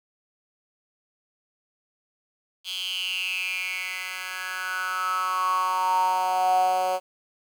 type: tone with high-pass filter sweep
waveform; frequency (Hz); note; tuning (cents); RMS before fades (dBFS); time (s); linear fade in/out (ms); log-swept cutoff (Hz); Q
10% pulse; 185; F#3; 0; -26; 2.64-7; 50; 3400 to 620; 8.7
effects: 9-bit